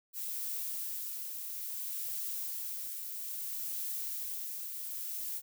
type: noise with tremolo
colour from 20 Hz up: violet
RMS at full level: -37 dBFS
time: 0.13-5.42 s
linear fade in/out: 50 ms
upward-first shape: triangle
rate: 0.6 Hz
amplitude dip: 40%
effects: none